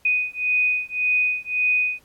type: beating tone pair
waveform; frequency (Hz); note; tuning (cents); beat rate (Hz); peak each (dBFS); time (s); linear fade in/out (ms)
sine; 2489 / 2490.8; D#7 / D#7; 0 / +1; 1.8; -22; 0.05-2; 5
effects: pink hiss -59 dBFS RMS until 2.04 s + AAC 64 kbps